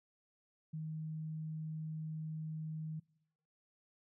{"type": "tone", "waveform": "sine", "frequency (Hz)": 157, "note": "D#3", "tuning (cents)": 16, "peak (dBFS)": -39, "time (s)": [0.73, 3], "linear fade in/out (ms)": 10, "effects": ["noise-tail reverb RT60 0.8 s tail -24 dB re dry"]}